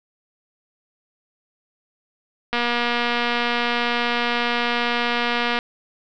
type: click train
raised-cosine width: 0.3 ms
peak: -6 dBFS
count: 732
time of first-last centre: 2.53-5.589 s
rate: 239 Hz
effects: low-pass 5000 Hz 12 dB/octave